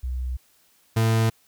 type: tone pair in turn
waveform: sine / 40% pulse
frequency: 63.1 / 112.43 Hz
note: B1 / A2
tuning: +38 / +38 cents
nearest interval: minor seventh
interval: 1000 cents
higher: second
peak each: -25 / -17 dBFS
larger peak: second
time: 0.03-0.37 / 0.96-1.3 s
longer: neither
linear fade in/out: 10 ms
effects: white hiss -61 dBFS RMS until 1.47 s